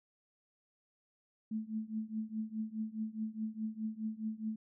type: tone with tremolo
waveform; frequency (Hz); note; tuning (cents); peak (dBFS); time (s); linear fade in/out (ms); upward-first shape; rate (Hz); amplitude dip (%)
sine; 218.6; A3; -11; -32; 1.51-4.56; 5; triangle; 4.8; 95
effects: none